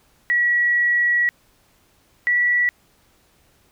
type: tone pair in turn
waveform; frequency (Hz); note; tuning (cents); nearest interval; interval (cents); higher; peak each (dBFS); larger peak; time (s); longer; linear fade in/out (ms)
sine; 1927 / 1947.1; B6 / B6; -43 / -25; unison; 18; second; -15; neither; 0.3-1.29 / 2.27-2.69; first; 0
effects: pink hiss -59 dBFS RMS until 3.71 s